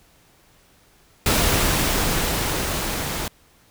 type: noise with level ramp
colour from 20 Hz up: pink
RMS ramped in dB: -18 to -27 dBFS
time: 1.26-3.28 s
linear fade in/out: 2 ms
effects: pink hiss -56 dBFS RMS until 3.7 s